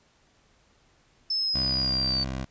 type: exponential sweep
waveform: sine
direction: down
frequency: 5274 to 4563 Hz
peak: -24 dBFS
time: 1.3-2.24 s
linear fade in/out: 5 ms
type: tone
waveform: 15% pulse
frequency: 65.41 Hz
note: C2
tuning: in tune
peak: -24 dBFS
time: 1.54-2.45 s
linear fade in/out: 10 ms
effects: pink hiss -63 dBFS RMS until 2.5 s + resampled to 16000 Hz